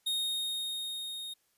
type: tone with level ramp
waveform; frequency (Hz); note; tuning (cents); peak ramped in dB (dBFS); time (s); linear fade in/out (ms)
45% pulse; 3717; A#7; -6; -29 to -39; 0.06-1.34; 10
effects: white hiss -73 dBFS RMS until 1.57 s + resampled to 32000 Hz